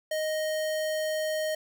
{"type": "tone", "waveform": "square", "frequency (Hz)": 622.3, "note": "D#5", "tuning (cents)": 0, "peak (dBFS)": -28, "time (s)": [0.11, 1.55], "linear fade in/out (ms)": 5, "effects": []}